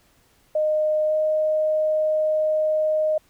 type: tone with pitch glide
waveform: sine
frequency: 615 to 619.6 Hz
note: D#5 to D#5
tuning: -20 to -7 cents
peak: -18 dBFS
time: 0.55-3.18 s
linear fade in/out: 5 ms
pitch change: +13 cents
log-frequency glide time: 1.07-1.13 s
effects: pink hiss -60 dBFS RMS until 3.29 s